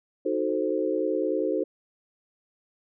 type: chord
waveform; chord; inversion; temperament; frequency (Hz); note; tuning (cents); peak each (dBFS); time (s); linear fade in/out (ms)
sine; D# diminished seventh; none; equal; 311.1 / 370 / 440 / 523.3; D#4 / F#4 / A4 / C5; 0 / 0 / 0 / 0; -29; 0.25-1.64; 10
effects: none